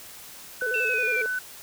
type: tone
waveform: sine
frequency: 1500 Hz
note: F#6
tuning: 23 cents sharp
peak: -25 dBFS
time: 0.61-1.39 s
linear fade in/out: 5 ms
type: tone with vibrato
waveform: sine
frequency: 468.1 Hz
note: A#4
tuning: 7 cents sharp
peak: -29 dBFS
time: 0.62-1.26 s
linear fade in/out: 0 ms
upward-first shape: square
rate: 11 Hz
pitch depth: 110 cents each way
type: exponential sweep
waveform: sine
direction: down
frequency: 2700 to 2324 Hz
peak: -24 dBFS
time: 0.74-1.22 s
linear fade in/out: 2 ms
effects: tanh soft clip ceiling -15 dBFS + white hiss -44 dBFS RMS until 1.62 s